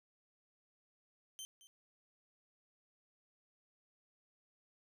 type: tone with echo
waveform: 20% pulse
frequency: 3108 Hz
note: G7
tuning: 16 cents flat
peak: -40 dBFS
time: 1.39-1.45 s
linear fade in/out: 0 ms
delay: 220 ms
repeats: 1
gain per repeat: -15 dB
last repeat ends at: 1.67 s
effects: none